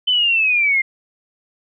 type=linear sweep; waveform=sine; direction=down; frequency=3058 to 2093 Hz; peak=-13 dBFS; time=0.07-0.82 s; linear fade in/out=10 ms; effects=none